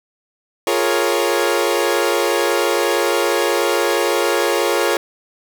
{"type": "chord", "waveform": "sawtooth", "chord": "Bb minor seventh", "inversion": "second", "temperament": "equal", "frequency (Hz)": [349.2, 415.3, 466.2, 554.4], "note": ["F4", "Ab4", "Bb4", "Db5"], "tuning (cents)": [0, 0, 0, 0], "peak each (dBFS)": -17, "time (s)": [0.67, 4.97], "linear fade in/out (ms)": 2, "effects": []}